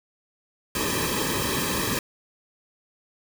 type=noise with comb filter; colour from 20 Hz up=pink; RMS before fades=-26 dBFS; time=0.75-1.99 s; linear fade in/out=2 ms; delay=1.4 ms; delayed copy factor=-0.95; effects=none